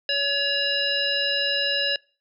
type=harmonic tone; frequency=564 Hz; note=C#5; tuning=30 cents sharp; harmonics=1 / 3 / 5 / 7 / 9; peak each=-30 / -28 / -25 / -27 / -29 dBFS; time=0.09-1.96 s; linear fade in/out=2 ms; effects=noise-tail reverb RT60 0.4 s tail -26 dB re dry